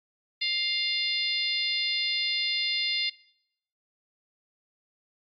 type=harmonic tone with a mistuned harmonic; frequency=700 Hz; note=F5; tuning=4 cents sharp; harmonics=3 / 4 / 5 / 6 / 7; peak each=-32 / -33 / -31 / -31 / -34 dBFS; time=0.41-3.1 s; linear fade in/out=10 ms; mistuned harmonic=5; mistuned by=+26 cents; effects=noise-tail reverb RT60 0.7 s tail -21 dB re dry + AAC 64 kbps